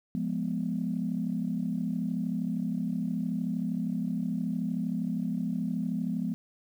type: chord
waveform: sine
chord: F diminished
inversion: none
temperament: equal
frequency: 174.61 / 207.7 / 246.9 Hz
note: F3 / Ab3 / Cb4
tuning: 0 / 0 / 0 cents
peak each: -32 dBFS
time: 0.15-6.34 s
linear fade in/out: 0 ms
effects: tanh soft clip ceiling -19 dBFS + 10-bit